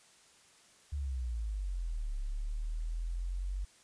sine exponential two-way sweep, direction down then up, 74 to 34.65 to 48.1 Hz, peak -33 dBFS, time 0.92-3.65 s, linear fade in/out 10 ms, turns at 2.17 s, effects white hiss -62 dBFS RMS until 3.83 s + resampled to 22050 Hz

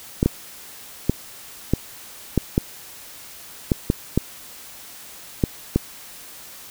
clicks, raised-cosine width 3 ms, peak -3 dBFS, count 11, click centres 0.229 / 0.26 / 1.096 / 1.736 / 2.377 / 2.579 / 3.718 / 3.901 / 4.176 / 5.438 / 5.76 s, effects white hiss -41 dBFS RMS until 6.7 s

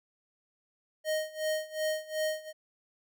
square tone with tremolo, 622.3 Hz, D#5, in tune, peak -28 dBFS, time 1.04-2.53 s, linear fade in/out 50 ms, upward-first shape sine, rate 2.7 Hz, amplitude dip 90%, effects none

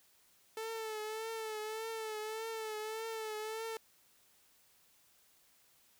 sawtooth tone with vibrato, 439.1 Hz, A4, 4 cents flat, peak -35 dBFS, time 0.57-3.77 s, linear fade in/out 2 ms, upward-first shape triangle, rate 1.7 Hz, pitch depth 56 cents each way, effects white hiss -68 dBFS RMS until 5.99 s

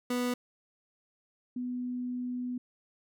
30% pulse / sine tone pair in turn, 246.4 / 248.1 Hz, B3 / B3, -4 / +8 cents, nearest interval unison, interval 12 cents, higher second, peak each -26 / -32 dBFS, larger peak first, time 0.1-0.34 / 1.56-2.58 s, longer second, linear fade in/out 5 ms, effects none

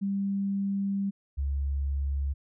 sine tone pair in turn, 197.7 / 69.58 Hz, G3 / C#2, +15 / +7 cents, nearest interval octave + tritone, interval 1808 cents, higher first, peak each -26 dBFS, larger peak neither, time 0.01-1.11 / 1.37-2.34 s, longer first, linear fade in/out 20 ms, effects none

